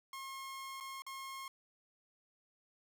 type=tone with dropouts; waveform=sawtooth; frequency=1076 Hz; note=C6; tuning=48 cents sharp; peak=-40 dBFS; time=0.13-1.48 s; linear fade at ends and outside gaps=2 ms; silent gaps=0.802-0.807 / 1.021-1.065 s; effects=none